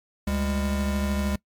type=tone pair together; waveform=square; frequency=71.5 / 201.5 Hz; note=D2 / G3; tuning=-46 / +48 cents; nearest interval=octave + tritone; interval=1794 cents; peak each=-27 dBFS; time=0.27-1.36 s; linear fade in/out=5 ms; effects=noise-tail reverb RT60 0.1 s tail -22 dB re dry + MP3 96 kbps